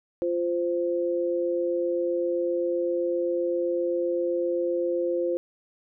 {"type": "tone pair together", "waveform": "sine", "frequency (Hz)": [347.7, 520], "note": ["F4", "C5"], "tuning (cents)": [-8, -11], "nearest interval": "perfect fifth", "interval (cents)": 697, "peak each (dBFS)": -26, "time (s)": [0.22, 5.37], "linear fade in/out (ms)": 0, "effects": []}